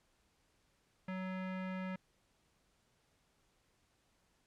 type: tone with low-pass filter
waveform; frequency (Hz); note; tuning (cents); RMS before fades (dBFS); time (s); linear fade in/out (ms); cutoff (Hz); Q
square; 186.7; F#3; +16; -41; 1.08-1.96; 5; 2100; 2
effects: pink hiss -75 dBFS RMS until 4.46 s + low-pass 10000 Hz 12 dB/octave